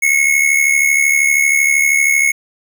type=tone with amplitude modulation; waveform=square; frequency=2186 Hz; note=C#7; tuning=25 cents flat; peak=-8 dBFS; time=0.02-2.32 s; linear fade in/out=10 ms; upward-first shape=sine; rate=72.8 Hz; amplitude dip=65%; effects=none